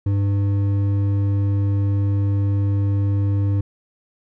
triangle tone with hard clipping, 99.9 Hz, G2, 33 cents sharp, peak -18 dBFS, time 0.06-3.61 s, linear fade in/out 5 ms, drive 11 dB, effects none

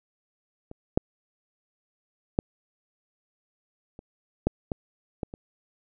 clicks, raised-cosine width 2 ms, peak -27 / -6 / -8 / -29 / -8 / -15 / -16 / -25 dBFS, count 8, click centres 0.714 / 0.975 / 2.389 / 3.991 / 4.47 / 4.718 / 5.232 / 5.339 s, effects none

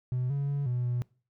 triangle tone with pitch steps, 125.8 / 140.7 / 141.8 / 123.3 / 122.3 Hz, B2 / C#3 / C#3 / B2 / B2, +32 / +26 / +40 / -2 / -16 cents, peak -24 dBFS, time 0.12-1.02 s, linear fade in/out 0 ms, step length 180 ms, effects noise-tail reverb RT60 0.4 s tail -25 dB re dry + tanh soft clip ceiling -22 dBFS

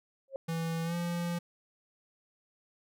sine tone with exponential growth, 540 Hz, C#5, 45 cents flat, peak -30 dBFS, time 0.28-0.36 s, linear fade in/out 1 ms, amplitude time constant 16 ms
square tone with pitch glide, 164.81 to 172.5 Hz, E3 to F3, 0 to -21 cents, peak -32 dBFS, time 0.48-1.39 s, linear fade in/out 10 ms, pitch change +79 cents, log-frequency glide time 0.84-0.95 s
effects none

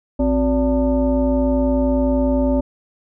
sine tone with frequency modulation, 261.1 Hz, C4, 3 cents flat, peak -14 dBFS, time 0.19-2.61 s, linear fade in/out 10 ms, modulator 316 Hz, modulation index 1.1, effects none

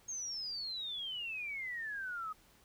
sine exponential sweep, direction down, 6560 to 1244.5 Hz, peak -38 dBFS, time 0.08-2.33 s, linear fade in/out 10 ms, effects pink hiss -65 dBFS RMS until 2.64 s

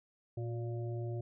harmonic tone with a mistuned harmonic, 116.54 Hz, A#2, in tune, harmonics 1 / 3 / 5 / 6, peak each -36 / -43 / -49 / -53 dBFS, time 0.37-1.21 s, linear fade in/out 5 ms, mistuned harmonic 3, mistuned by +43 cents, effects none

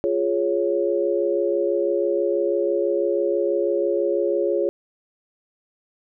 sine chord, Db major, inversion first, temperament equal, 349.2 / 415.3 / 554.4 Hz, F4 / Ab4 / Db5, 0 / 0 / 0 cents, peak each -23 dBFS, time 0.04-4.69 s, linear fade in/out 0 ms, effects none

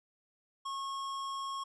sine tone with tanh clipping, 1091 Hz, C#6, 28 cents flat, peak -38 dBFS, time 0.65-1.64 s, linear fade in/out 10 ms, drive 18 dB, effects resampled to 22050 Hz

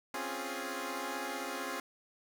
10% pulse chord, Db major seventh, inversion third, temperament equal, 261.6 / 277.2 / 349.2 / 415.3 Hz, C4 / Db4 / F4 / Ab4, 0 / 0 / 0 / 0 cents, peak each -34 dBFS, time 0.14-1.8 s, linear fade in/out 2 ms, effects none

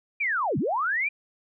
sine linear two-way sweep, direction down then up, 2439 to 114.6 to 2439 Hz, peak -23 dBFS, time 0.2-1.09 s, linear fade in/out 10 ms, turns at 0.58 s, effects none

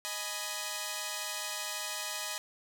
5% pulse chord, G# minor, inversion second, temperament equal with one note detuned, 622.3 / 834 / 987.8 Hz, D#5 / G#5 / B5, 0 / +7 / 0 cents, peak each -28 dBFS, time 0.05-2.38 s, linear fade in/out 0 ms, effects none

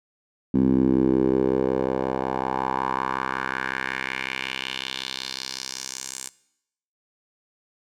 10% pulse tone with band-pass filter sweep, 65.41 Hz, C2, in tune, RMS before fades -25 dBFS, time 0.54-6.29 s, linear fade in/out 5 ms, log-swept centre 240 to 7800 Hz, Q 2.7, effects noise-tail reverb RT60 0.8 s tail -21 dB re dry

